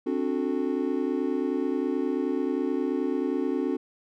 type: chord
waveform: triangle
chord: D dominant seventh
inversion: third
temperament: just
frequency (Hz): 264.3 / 293.7 / 367.1 / 440.5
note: C4 / D4 / F#4 / A4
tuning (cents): +18 / 0 / -14 / +2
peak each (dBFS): -27 / -28 / -28 / -31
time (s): 0.06-3.77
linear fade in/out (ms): 10
effects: none